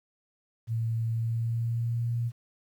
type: tone with pitch glide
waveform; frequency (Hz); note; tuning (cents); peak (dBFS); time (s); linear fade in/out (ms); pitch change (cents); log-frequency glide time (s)
sine; 113.9 to 117.92; A#2 to A#2; -40 to +20; -26; 0.67-2.32; 50; +60; 1.11-2.08
effects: 10-bit